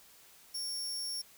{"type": "tone", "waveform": "sawtooth", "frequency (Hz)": 5490, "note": "F8", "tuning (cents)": -31, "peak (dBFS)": -33, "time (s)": [0.54, 1.22], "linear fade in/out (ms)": 10, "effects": ["white hiss -59 dBFS RMS until 1.37 s"]}